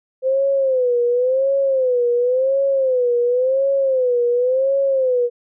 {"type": "tone with vibrato", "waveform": "sine", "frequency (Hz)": 514, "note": "C5", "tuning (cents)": -31, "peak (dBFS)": -14, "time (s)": [0.22, 5.3], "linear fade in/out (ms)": 50, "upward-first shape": "sine", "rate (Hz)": 0.93, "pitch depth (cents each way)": 120, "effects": []}